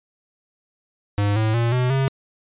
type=tone with pitch steps; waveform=square; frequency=102.2 / 109.54 / 117.4 / 125.82 / 134.85 Hz; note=G#2 / A2 / A#2 / B2 / C#3; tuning=-27 / -7 / +13 / +33 / -47 cents; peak=-18 dBFS; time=1.18-2.08 s; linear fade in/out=0 ms; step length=180 ms; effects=resampled to 8000 Hz